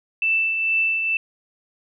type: tone with tremolo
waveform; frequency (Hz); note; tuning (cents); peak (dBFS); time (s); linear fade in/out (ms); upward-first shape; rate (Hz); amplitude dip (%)
sine; 2654; E7; +11; -16; 0.22-1.17; 2; triangle; 2.2; 45
effects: none